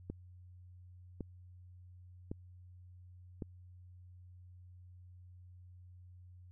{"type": "click train", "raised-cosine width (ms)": 3, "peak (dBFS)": -27, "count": 4, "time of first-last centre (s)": [0.1, 3.422], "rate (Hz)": 0.903, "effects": ["added 90 Hz sine -53 dBFS peak until 6.51 s"]}